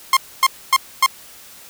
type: tone bursts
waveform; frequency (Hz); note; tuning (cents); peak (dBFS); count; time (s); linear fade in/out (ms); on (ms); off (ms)
sawtooth; 1062; C6; +25; -6; 4; 0.13-1.062; 2; 38; 260
effects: white hiss -42 dBFS RMS until 1.69 s